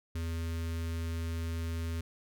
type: tone with notch filter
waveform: square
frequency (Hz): 82.7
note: E2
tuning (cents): +6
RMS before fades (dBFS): -35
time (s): 0.15-2.01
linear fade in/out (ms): 5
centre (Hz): 740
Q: 1.1
effects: none